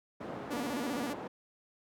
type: band-pass noise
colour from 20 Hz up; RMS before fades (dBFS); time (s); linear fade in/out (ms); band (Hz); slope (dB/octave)
white; -42; 0.2-1.28; 10; 140 to 690; 12
type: tone with vibrato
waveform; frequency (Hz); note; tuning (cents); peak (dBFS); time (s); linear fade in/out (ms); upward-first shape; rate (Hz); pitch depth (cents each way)
sawtooth; 263.7; C4; +14; -30; 0.5-1.14; 20; square; 15; 170
effects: none